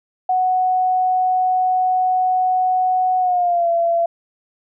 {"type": "tone with pitch glide", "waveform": "sine", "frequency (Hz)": [740, 678.6], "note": ["F#5", "F5"], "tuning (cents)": [0, -50], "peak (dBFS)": -14, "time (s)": [0.29, 4.06], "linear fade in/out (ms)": 5, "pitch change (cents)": -150, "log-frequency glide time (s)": [3.19, 3.69], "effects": []}